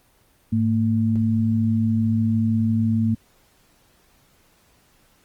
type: tone pair together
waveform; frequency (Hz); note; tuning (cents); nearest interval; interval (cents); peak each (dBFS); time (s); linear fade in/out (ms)
sine; 105.8 / 225.4; G#2 / A3; +33 / +42; octave + minor second; 1309; -21 / -19; 0.52-3.15; 10
effects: pink hiss -59 dBFS RMS until 5.24 s + Opus 24 kbps